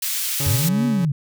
white high-pass noise, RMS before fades -24 dBFS, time 0.02-0.69 s, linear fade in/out 5 ms, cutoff 2300 Hz, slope 12 dB/octave
40% pulse tone with tremolo, 140.4 Hz, C#3, 22 cents sharp, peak -22 dBFS, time 0.4-1.05 s, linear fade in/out 2 ms, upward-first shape triangle, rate 3 Hz, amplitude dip 30%
sine linear two-way sweep, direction up then down, 81.5 to 246.9 to 131.9 Hz, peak -17 dBFS, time 0.46-1.12 s, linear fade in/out 5 ms, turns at 0.86 s
effects none

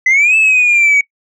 sine exponential two-way sweep, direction up then down, 2000 to 2637 to 2244 Hz, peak -5 dBFS, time 0.06-1.01 s, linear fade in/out 5 ms, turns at 0.36 s, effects noise-tail reverb RT60 0.1 s tail -21 dB re dry + tanh soft clip ceiling -5 dBFS

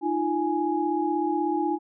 sine tone cluster, 306.8 / 343.1 / 833 Hz, D#4 / F4 / G#5, -24 / -31 / +5 cents, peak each -27 dBFS, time 0.01-1.79 s, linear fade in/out 50 ms, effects none

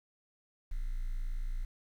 triangle tone, 29.14 Hz, A#0, in tune, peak -29 dBFS, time 0.71-1.65 s, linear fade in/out 10 ms, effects tanh soft clip ceiling -28 dBFS + 10-bit

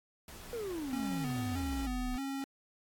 pink noise, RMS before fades -49 dBFS, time 0.28-1.86 s, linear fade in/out 2 ms
triangle exponential sweep, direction down, 490.1 to 32.7 Hz, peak -34 dBFS, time 0.53-2.16 s, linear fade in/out 0 ms
square tone with vibrato, 261.6 Hz, C4, in tune, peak -36 dBFS, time 0.93-2.44 s, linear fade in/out 0 ms, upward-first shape square, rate 1.6 Hz, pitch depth 73 cents each way
effects AAC 64 kbps

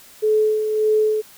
sine tone with tremolo, 430.6 Hz, A4, 37 cents flat, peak -13 dBFS, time 0.22-1.22 s, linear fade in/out 20 ms, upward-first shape sine, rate 1.7 Hz, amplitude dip 50%, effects white hiss -46 dBFS RMS until 1.37 s

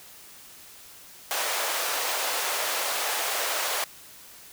pink high-pass noise, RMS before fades -28 dBFS, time 1.31-3.84 s, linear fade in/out 0 ms, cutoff 530 Hz, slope 24 dB/octave, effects white hiss -48 dBFS RMS until 4.52 s

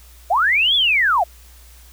sine linear two-way sweep, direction up then down, 619 to 3488 to 619 Hz, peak -13 dBFS, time 0.3-1.24 s, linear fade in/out 10 ms, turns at 0.75 s, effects added 60 Hz sine -43 dBFS peak until 1.92 s + white hiss -49 dBFS RMS until 1.92 s

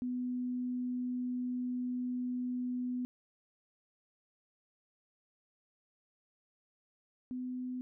sine tone pair in turn, 248.9 / 252.1 Hz, B3 / B3, +14 / +36 cents, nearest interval unison, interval 22 cents, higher second, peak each -33 / -36 dBFS, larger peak first, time 0.02-3.05 / 7.31-7.81 s, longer first, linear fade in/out 0 ms, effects none

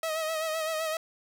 sawtooth tone with vibrato, 636 Hz, D#5, 38 cents sharp, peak -25 dBFS, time 0.03-0.97 s, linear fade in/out 2 ms, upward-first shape sine, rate 7.8 Hz, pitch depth 44 cents each way, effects none

